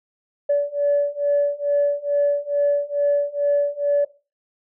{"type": "beating tone pair", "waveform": "sine", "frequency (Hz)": [574, 576.3], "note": ["D5", "D5"], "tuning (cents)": [-40, -33], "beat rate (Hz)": 2.3, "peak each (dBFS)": [-20, -19], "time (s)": [0.49, 4.05], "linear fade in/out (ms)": 10, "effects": ["noise-tail reverb RT60 0.3 s tail -17 dB re dry", "tanh soft clip ceiling -11 dBFS"]}